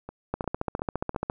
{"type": "two click trains", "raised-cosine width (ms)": 1, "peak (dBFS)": [-13, -23], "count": [15, 4], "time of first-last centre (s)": [[0.34, 1.299], [0.09, 1.146]], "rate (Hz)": [14.6, 2.84], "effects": []}